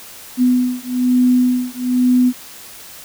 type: beating tone pair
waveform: sine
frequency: 249.4 / 250.5 Hz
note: B3 / B3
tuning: +17 / +25 cents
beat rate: 1.1 Hz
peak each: -15 / -15 dBFS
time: 0.37-2.33 s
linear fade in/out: 50 ms
effects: white hiss -37 dBFS RMS until 3.04 s